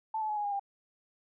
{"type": "tone with pitch steps", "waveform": "sine", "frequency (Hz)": [880, 862.9, 846.1, 829.7, 813.5, 797.7], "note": ["A5", "A5", "G#5", "G#5", "G#5", "G5"], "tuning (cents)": [0, -34, 32, -2, -36, 30], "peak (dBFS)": -30, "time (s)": [0.14, 0.596], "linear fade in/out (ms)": 5, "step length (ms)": 76, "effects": []}